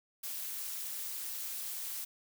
blue noise with amplitude modulation, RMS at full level -37 dBFS, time 0.23-2.05 s, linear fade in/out 10 ms, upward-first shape sine, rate 258 Hz, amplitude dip 65%, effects none

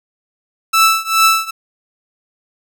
sawtooth tone with tremolo, 1319 Hz, E6, 1 cent sharp, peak -3 dBFS, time 0.73-1.51 s, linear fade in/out 10 ms, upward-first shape triangle, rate 2.4 Hz, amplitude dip 95%, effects none

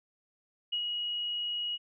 sine tone with ADSR envelope, 2900 Hz, F#7, 35 cents flat, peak -28 dBFS, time 0.72-1.78 s, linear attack 12 ms, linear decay 78 ms, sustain -3 dB, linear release 34 ms, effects none

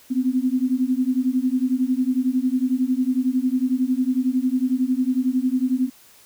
sine beating tone pair, 250.7 / 261.7 Hz, B3 / C4, +26 / 0 cents, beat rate 11 Hz, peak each -21 dBFS, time 0.1-5.9 s, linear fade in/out 20 ms, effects white hiss -51 dBFS RMS until 6.25 s

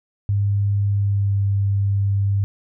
sine tone with pitch glide, 100.9 to 99.51 Hz, G#2 to G2, -49 to +26 cents, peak -16 dBFS, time 0.29-2.44 s, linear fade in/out 0 ms, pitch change -25 cents, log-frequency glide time 0.9-1.34 s, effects none

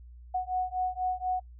sine beating tone pair, 735 / 739.1 Hz, F#5 / F#5, -12 / -2 cents, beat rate 4.1 Hz, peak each -31 dBFS, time 0.34-1.4 s, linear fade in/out 10 ms, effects noise-tail reverb RT60 0.1 s tail -24 dB re dry + added 60 Hz sine -46 dBFS peak until 1.59 s

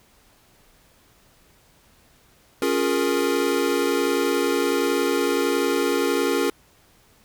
square chord, Bb minor seventh, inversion first, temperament equal with one note detuned, 277.2 / 353.9 / 415.3 / 466.2 Hz, Db4 / F4 / Ab4 / Bb4, 0 / +23 / 0 / 0 cents, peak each -26 dBFS, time 2.62-6.5 s, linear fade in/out 2 ms, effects pink hiss -57 dBFS RMS until 7.24 s

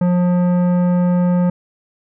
sine tone with tanh clipping, 178 Hz, F3, 33 cents sharp, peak -14 dBFS, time 0.01-1.5 s, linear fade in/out 5 ms, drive 13 dB, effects none

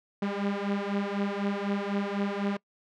sawtooth beating tone pair, 198.9 / 202.9 Hz, G3 / G#3, +25 / -40 cents, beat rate 4 Hz, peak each -27 dBFS, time 0.22-2.57 s, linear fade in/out 5 ms, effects noise-tail reverb RT60 0.1 s tail -24 dB re dry + low-pass 3000 Hz 12 dB/octave

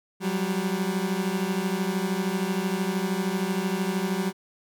30% pulse beating tone pair, 182.9 / 195.9 Hz, F#3 / G3, -20 / -1 cents, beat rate 13 Hz, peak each -25 dBFS, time 0.2-4.33 s, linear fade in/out 50 ms, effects none

